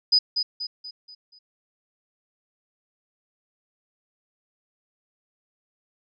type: tone with echo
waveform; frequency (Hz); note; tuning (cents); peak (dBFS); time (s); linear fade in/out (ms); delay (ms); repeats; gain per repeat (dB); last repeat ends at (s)
sine; 4978; D#8; 0; -14; 0.12-0.19; 10; 240; 5; -7; 1.39
effects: none